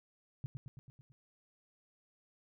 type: tone with echo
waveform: sine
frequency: 131.1 Hz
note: C3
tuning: 4 cents sharp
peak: -35 dBFS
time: 0.44-0.46 s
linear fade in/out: 0 ms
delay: 110 ms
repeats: 6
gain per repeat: -4 dB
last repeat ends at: 1.12 s
effects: none